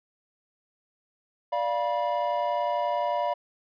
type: chord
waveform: triangle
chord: B diminished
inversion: first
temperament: equal with one note detuned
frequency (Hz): 587.3 / 698.5 / 971.4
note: D5 / F5 / B5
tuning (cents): 0 / 0 / -29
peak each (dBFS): -27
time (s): 1.52-3.34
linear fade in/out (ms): 10
effects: resampled to 11025 Hz